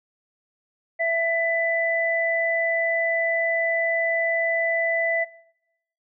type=tone pair together; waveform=sine; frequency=665.1 / 1993 Hz; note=E5 / B6; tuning=+15 / +15 cents; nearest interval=octave + perfect fifth; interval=1900 cents; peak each=-23 dBFS; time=0.99-5.25 s; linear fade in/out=20 ms; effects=noise-tail reverb RT60 0.9 s tail -22 dB re dry